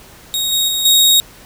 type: tone with level steps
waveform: sawtooth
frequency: 3762 Hz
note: A#7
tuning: 15 cents sharp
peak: -13 / -10 / -13 / -5 dBFS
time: 0.34-1.2 s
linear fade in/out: 0 ms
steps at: 0.52 / 0.68 / 0.85 s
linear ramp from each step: 5 ms
effects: pink hiss -41 dBFS RMS until 1.45 s